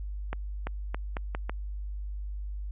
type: accelerating click train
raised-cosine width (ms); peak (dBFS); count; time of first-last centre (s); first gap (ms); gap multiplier
0.5; -18; 6; 0.33-1.496; 340; 0.81
effects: added 50 Hz sine -33 dBFS peak until 2.71 s + resampled to 8000 Hz